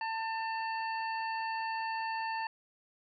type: harmonic tone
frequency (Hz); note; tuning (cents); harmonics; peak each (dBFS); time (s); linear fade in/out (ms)
895; A5; +29; 1 / 2 / 3 / 5; -34 / -40 / -44 / -48; 0.01-2.47; 2
effects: none